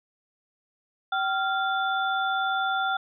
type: tone cluster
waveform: sine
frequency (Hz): 769 / 1389 / 3505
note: G5 / F6 / A7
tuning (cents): -33 / -10 / -7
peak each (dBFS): -27 / -26 / -34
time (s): 1.12-2.97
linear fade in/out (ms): 5
effects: none